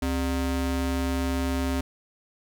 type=ring-modulated tone; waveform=square; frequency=166.5 Hz; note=E3; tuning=18 cents sharp; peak=-22 dBFS; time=0.02-1.81 s; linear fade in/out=5 ms; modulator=96.2 Hz; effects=none